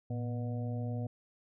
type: harmonic tone with a mistuned harmonic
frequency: 121.6 Hz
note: B2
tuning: 26 cents flat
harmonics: 1 / 2 / 4 / 5 / 6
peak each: -34 / -40 / -46 / -48 / -50 dBFS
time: 0.1-1.07 s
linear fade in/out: 5 ms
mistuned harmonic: 1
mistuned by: -98 cents
effects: none